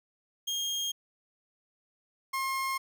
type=tone pair in turn; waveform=30% pulse; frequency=3233 / 1069.6 Hz; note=G#7 / C6; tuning=-47 / +38 cents; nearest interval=octave + perfect fifth; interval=1915 cents; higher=first; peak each=-27 dBFS; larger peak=neither; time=0.47-0.92 / 2.33-2.78 s; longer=neither; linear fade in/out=10 ms; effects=none